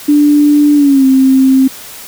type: tone with pitch glide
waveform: sine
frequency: 293.7 to 264.7 Hz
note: D4 to C4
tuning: 0 to +20 cents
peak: -4 dBFS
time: 0.08-1.68 s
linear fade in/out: 10 ms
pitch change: -180 cents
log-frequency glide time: 0.75-1.05 s
effects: white hiss -30 dBFS RMS until 2.07 s